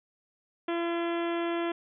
harmonic tone with a mistuned harmonic, 339.7 Hz, F4, 48 cents flat, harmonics 1 / 2 / 3 / 4 / 5 / 6 / 7 / 8 / 9 / 10, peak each -29 / -35 / -39 / -41 / -43 / -45 / -46 / -47 / -48 / -49 dBFS, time 0.68-1.72 s, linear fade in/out 5 ms, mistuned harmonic 9, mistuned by +29 cents, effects none

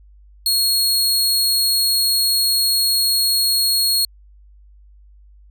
sawtooth tone, 4307 Hz, C8, 49 cents sharp, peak -12 dBFS, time 0.46-4.05 s, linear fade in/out 2 ms, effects added 50 Hz sine -44 dBFS peak until 5.5 s

